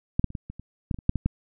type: clicks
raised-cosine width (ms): 5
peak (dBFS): -9 / -8 / -27 / -18 / -24 / -27 / -13 / -19 / -26 / -6 / -13 / -10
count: 12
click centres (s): 0.195 / 0.243 / 0.304 / 0.352 / 0.5 / 0.596 / 0.912 / 0.944 / 0.988 / 1.094 / 1.157 / 1.26
effects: none